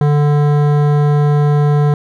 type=tone with hard clipping; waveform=sine; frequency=146.8 Hz; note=D3; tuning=in tune; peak=-11 dBFS; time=0.01-1.94 s; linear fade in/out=2 ms; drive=15 dB; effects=none